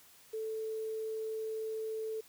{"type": "tone with quantisation", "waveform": "sine", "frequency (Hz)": 440, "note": "A4", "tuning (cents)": 0, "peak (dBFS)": -35, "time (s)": [0.33, 2.21], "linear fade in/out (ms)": 10, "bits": 10, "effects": ["white hiss -60 dBFS RMS until 2.28 s"]}